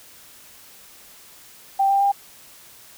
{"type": "tone with pitch steps", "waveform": "sine", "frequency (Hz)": [784, 791.7, 799.5], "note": ["G5", "G5", "G5"], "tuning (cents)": [0, 17, 34], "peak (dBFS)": -15, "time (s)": [1.79, 2.12], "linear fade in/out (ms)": 10, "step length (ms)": 110, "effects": ["white hiss -47 dBFS RMS until 2.97 s"]}